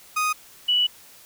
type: tone pair in turn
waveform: 30% pulse / sine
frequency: 1244.5 / 2952 Hz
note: D#6 / F#7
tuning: 0 / -5 cents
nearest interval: octave + minor third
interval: 1495 cents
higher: second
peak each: -18 / -17 dBFS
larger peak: second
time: 0.16-0.33 / 0.68-0.87 s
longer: second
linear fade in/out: 10 ms
effects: white hiss -49 dBFS RMS until 1.25 s